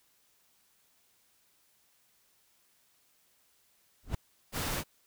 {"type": "noise with exponential growth", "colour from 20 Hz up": "brown", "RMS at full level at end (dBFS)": -24, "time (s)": [4.03, 4.15], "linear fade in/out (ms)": 5, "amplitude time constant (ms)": 24}
{"type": "noise", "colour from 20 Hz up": "pink", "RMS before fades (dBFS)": -34, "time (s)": [4.52, 4.84], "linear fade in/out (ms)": 50}
{"effects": ["white hiss -69 dBFS RMS until 5.06 s"]}